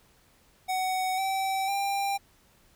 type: tone with pitch steps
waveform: square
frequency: 748 / 770.8 / 794.3 Hz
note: F#5 / G5 / G5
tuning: +19 / -29 / +23 cents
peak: -27 dBFS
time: 0.68-2.18 s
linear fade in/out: 20 ms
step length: 500 ms
effects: pink hiss -62 dBFS RMS until 2.75 s